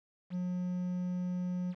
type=tone with quantisation; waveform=triangle; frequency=180 Hz; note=F#3; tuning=47 cents flat; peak=-30 dBFS; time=0.3-1.75 s; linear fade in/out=50 ms; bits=9; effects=low-pass 3000 Hz 12 dB/octave